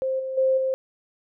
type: tone with level steps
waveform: sine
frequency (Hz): 526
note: C5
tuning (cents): +9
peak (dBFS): -22 / -27 / -17 / -21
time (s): 0.02-0.74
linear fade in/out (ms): 0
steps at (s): 0.19 / 0.37 / 0.57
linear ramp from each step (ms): 10
effects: none